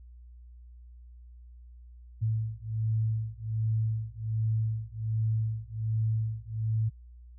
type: beating tone pair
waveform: sine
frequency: 110 / 111.3 Hz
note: A2 / A2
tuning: 0 / +20 cents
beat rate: 1.3 Hz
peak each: -30 dBFS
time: 2.21-6.9 s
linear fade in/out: 20 ms
effects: added 60 Hz sine -47 dBFS peak until 7.38 s